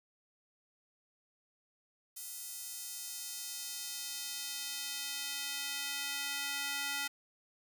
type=tone with high-pass filter sweep; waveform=square; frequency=281.8 Hz; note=C#4; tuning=29 cents sharp; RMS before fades=-40 dBFS; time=2.16-7.08 s; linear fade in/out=10 ms; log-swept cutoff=8600 to 1700 Hz; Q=0.86; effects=none